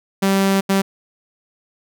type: tone bursts at uneven times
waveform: sawtooth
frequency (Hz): 194.7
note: G3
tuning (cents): -12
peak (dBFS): -10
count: 2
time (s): 0.22-0.61 / 0.69-0.82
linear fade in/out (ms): 10
effects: none